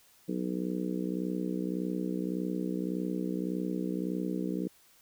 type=harmonic tone; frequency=61.74 Hz; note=B1; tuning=in tune; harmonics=3 / 4 / 5 / 6 / 7 / 8; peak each=-34 / -38 / -35 / -43 / -40 / -44 dBFS; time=0.28-4.68 s; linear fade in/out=10 ms; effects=white hiss -62 dBFS RMS until 5.01 s